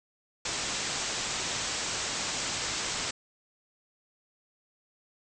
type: low-pass noise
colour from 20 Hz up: white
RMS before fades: -33 dBFS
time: 0.45-3.11 s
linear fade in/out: 5 ms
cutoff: 8000 Hz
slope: 96 dB/octave
effects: none